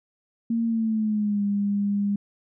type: tone with pitch glide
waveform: sine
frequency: 229.8 to 202.4 Hz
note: A#3 to G#3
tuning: -25 to -44 cents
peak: -21 dBFS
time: 0.5-2.16 s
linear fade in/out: 5 ms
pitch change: -219 cents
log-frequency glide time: 0.66-1.43 s
effects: none